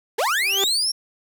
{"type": "linear sweep", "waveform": "35% pulse", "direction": "up", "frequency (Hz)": [372.5, 5600], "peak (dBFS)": -17, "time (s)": [0.18, 0.92], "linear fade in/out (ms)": 10}
{"type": "tone with exponential growth", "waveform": "sawtooth", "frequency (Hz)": 392, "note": "G4", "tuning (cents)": 0, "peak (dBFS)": -16, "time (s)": [0.33, 0.64], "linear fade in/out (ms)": 1, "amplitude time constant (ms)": 67}
{"effects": []}